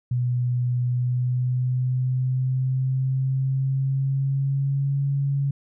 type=tone with pitch glide; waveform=sine; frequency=123.47 to 139.39 Hz; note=B2 to C#3; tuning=0 to +10 cents; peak=-20 dBFS; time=0.11-5.51 s; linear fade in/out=5 ms; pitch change=+210 cents; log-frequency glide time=0.86-5.01 s; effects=none